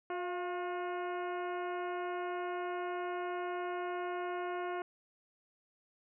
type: harmonic tone with a mistuned harmonic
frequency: 358.8 Hz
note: F4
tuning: 47 cents sharp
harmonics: 1 / 2 / 3 / 4 / 5 / 6 / 7 / 8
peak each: -38 / -40 / -44 / -46 / -53 / -53 / -57 / -58 dBFS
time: 0.1-4.82 s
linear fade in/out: 2 ms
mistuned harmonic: 2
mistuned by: -42 cents
effects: none